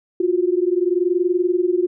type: tone pair together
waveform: sine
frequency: 348.7 / 369.4 Hz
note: F4 / F#4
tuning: -3 / -3 cents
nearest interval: minor second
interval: 100 cents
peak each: -18 / -19 dBFS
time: 0.2-1.87 s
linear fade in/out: 5 ms
effects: none